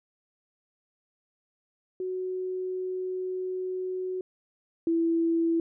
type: tone pair in turn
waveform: sine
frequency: 370.2 / 331.9 Hz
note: F#4 / E4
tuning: +1 / +12 cents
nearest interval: major second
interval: 189 cents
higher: first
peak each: -29 / -22 dBFS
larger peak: second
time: 2-4.21 / 4.87-5.6 s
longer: first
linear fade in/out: 2 ms
effects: none